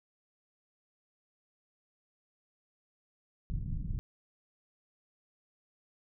pink low-pass noise, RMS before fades -35 dBFS, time 3.5-3.99 s, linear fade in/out 0 ms, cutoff 170 Hz, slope 24 dB/octave, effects none

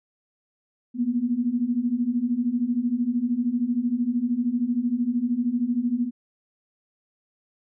sine beating tone pair, 233.1 / 246.1 Hz, A#3 / B3, 0 / -6 cents, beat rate 13 Hz, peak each -26 / -23 dBFS, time 0.94-6.11 s, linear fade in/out 50 ms, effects none

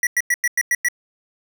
square tone bursts, 1940 Hz, B6, 31 cents flat, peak -16 dBFS, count 7, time 0.03-0.885 s, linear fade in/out 2 ms, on 39 ms, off 97 ms, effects none

